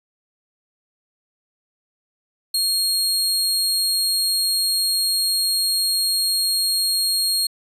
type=tone; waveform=sawtooth; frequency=4262 Hz; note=C8; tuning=31 cents sharp; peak=-15 dBFS; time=2.54-7.47 s; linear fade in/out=5 ms; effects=resampled to 32000 Hz